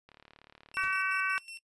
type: click train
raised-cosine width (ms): 0.3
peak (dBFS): -37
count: 33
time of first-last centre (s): 0.09-0.96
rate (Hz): 36.8
type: tone with tremolo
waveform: sawtooth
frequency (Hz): 2705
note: E7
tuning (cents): +44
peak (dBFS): -39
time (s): 0.74-1.59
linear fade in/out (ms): 2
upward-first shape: square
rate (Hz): 5.4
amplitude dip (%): 75
type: harmonic tone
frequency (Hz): 380.4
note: F#4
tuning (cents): +48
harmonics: 3 / 4 / 5 / 6 / 7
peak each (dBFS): -34 / -31 / -41 / -37 / -35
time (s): 0.77-1.38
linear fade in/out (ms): 0
type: noise with exponential decay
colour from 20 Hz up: pink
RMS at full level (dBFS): -45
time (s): 0.83-0.99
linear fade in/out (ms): 5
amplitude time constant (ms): 34
effects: noise-tail reverb RT60 0.1 s tail -24 dB re dry + resampled to 24000 Hz